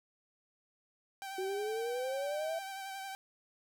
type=tone with vibrato; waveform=sawtooth; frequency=777 Hz; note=G5; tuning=16 cents flat; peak=-37 dBFS; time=1.22-3.15 s; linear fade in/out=0 ms; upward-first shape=sine; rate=11 Hz; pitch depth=26 cents each way
type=exponential sweep; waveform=sine; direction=up; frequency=370 to 672 Hz; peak=-34 dBFS; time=1.38-2.59 s; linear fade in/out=5 ms
effects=none